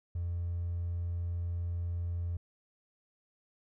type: tone with hard clipping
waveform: triangle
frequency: 86.3 Hz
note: F2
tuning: 20 cents flat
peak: -32 dBFS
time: 0.15-2.37 s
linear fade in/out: 5 ms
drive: 3 dB
effects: none